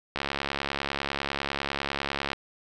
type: click train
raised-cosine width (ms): 0.3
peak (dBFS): -12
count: 153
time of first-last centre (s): 0.16-2.331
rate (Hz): 70
effects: none